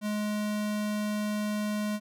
square tone, 210 Hz, G#3, 19 cents sharp, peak -29 dBFS, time 0.01-2 s, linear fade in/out 50 ms, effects none

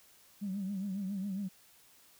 sine tone with vibrato, 195.5 Hz, G3, 4 cents flat, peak -33 dBFS, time 0.41-1.49 s, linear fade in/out 20 ms, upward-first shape triangle, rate 7.3 Hz, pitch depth 110 cents each way, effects tanh soft clip ceiling -29 dBFS + white hiss -62 dBFS RMS until 2.19 s

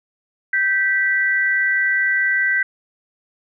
sine tone pair together, 1558.8 / 1964 Hz, G6 / B6, -10 / -10 cents, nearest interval major third, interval 400 cents, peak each -18 dBFS, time 0.53-2.63 s, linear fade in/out 5 ms, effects none

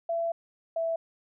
sine tone pair in turn, 671 / 659.9 Hz, E5 / E5, +31 / +2 cents, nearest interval unison, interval 29 cents, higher first, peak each -26 dBFS, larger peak neither, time 0.09-0.32 / 0.76-0.96 s, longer first, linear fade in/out 5 ms, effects none

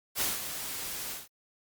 white noise with ADSR envelope, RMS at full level -28 dBFS, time 0.15-1.28 s, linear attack 60 ms, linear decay 180 ms, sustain -9 dB, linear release 170 ms, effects Opus 48 kbps

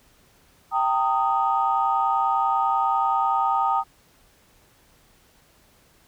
sine chord, Eb major, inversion first, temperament equal with one note detuned, 784 / 914.2 / 1244.5 Hz, G5 / Bb5 / Eb6, 0 / -34 / 0 cents, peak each -23 dBFS, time 0.71-3.84 s, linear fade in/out 50 ms, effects tanh soft clip ceiling -9 dBFS + pink hiss -58 dBFS RMS until 6.07 s

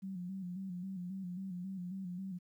sine tone with vibrato, 185 Hz, F#3, in tune, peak -39 dBFS, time 0.02-2.39 s, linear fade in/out 20 ms, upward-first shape square, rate 3.7 Hz, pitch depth 66 cents each way, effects 12-bit

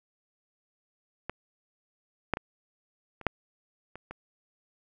clicks, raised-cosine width 0.5 ms, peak -18 / -10 / -18 / -29 / -8 / -27 / -25 dBFS, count 7, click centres 1.296 / 2.337 / 2.371 / 3.213 / 3.267 / 3.956 / 4.11 s, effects none

